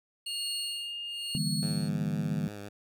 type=tone with tremolo; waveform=30% pulse; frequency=4347 Hz; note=C#8; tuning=35 cents flat; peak=-30 dBFS; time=0.26-1.89 s; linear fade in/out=5 ms; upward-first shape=sine; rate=1 Hz; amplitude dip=95%
type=tone; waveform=sine; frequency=2829 Hz; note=F7; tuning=22 cents sharp; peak=-35 dBFS; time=0.26-1.38 s; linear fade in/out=10 ms
type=chord; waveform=sine; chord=E half-diminished seventh; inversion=third; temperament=just; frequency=148.33 / 164.81 / 197.78 / 237.3 Hz; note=D3 / E3 / G3 / Bb3; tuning=+18 / 0 / +16 / +31 cents; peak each=-33 / -33 / -34 / -36 dBFS; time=1.35-2.48 s; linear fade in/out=0 ms
type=tone with vibrato; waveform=10% pulse; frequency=102.5 Hz; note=G#2; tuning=22 cents flat; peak=-32 dBFS; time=1.62-2.69 s; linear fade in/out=10 ms; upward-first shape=sine; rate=5.8 Hz; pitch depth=33 cents each way
effects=none